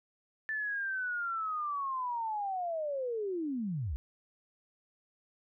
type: linear sweep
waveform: sine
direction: down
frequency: 1766 to 55.5 Hz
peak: -32 dBFS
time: 0.49-3.96 s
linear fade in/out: 0 ms
effects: none